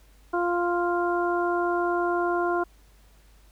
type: harmonic tone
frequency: 349.2 Hz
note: F4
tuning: in tune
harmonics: 1 / 2 / 3 / 4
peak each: -25 / -28 / -30 / -31 dBFS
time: 0.33-2.64 s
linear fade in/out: 10 ms
effects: added 50 Hz sine -53 dBFS peak until 3.51 s + pink hiss -61 dBFS RMS until 3.51 s